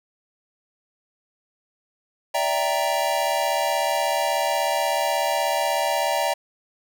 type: chord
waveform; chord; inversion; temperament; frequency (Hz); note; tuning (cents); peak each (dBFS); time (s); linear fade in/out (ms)
square; E half-diminished seventh; third; equal with one note detuned; 582.9 / 659.3 / 784 / 932.3; D5 / E5 / G5 / Bb5; -13 / 0 / 0 / 0; -27; 2.34-6.34; 10
effects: none